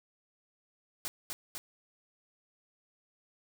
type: noise with echo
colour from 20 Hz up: white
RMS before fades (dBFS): -37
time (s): 1.05-1.08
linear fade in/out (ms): 0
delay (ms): 250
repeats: 2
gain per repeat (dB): -2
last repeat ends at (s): 1.58
effects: none